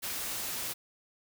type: noise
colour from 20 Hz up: white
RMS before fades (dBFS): -36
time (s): 0.02-0.74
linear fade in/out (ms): 20
effects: none